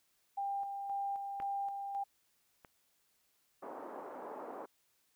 sine tone with tremolo, 796 Hz, G5, 26 cents sharp, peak -34 dBFS, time 0.37-2.04 s, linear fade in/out 10 ms, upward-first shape square, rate 1.9 Hz, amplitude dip 40%
clicks, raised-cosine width 0.5 ms, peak -30 / -38 dBFS, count 2, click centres 1.401 / 2.648 s
white band-pass noise, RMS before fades -46 dBFS, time 3.62-4.66 s, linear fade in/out 10 ms, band 280 to 980 Hz, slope 24 dB/octave
effects white hiss -75 dBFS RMS until 5.15 s

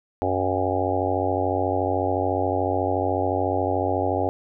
harmonic tone with a mistuned harmonic, 93.9 Hz, F#2, 26 cents sharp, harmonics 1 / 3 / 4 / 5 / 6 / 7 / 8 / 9, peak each -29 / -29 / -29 / -29 / -29 / -29 / -29 / -29 dBFS, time 0.22-4.29 s, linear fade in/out 0 ms, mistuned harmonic 9, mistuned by -47 cents, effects none

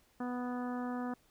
harmonic tone, 247.1 Hz, B3, 1 cent sharp, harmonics 1 / 2 / 3 / 4 / 5 / 6 / 7, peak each -36 / -45 / -44 / -48 / -48 / -52 / -54 dBFS, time 0.2-1.14 s, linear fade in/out 5 ms, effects pink hiss -69 dBFS RMS until 1.3 s

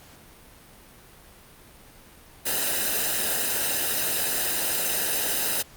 white noise with comb filter, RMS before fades -25 dBFS, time 2.45-5.63 s, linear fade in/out 20 ms, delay 0.89 ms, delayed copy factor -0.6, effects pink hiss -50 dBFS RMS until 5.76 s + Opus 48 kbps

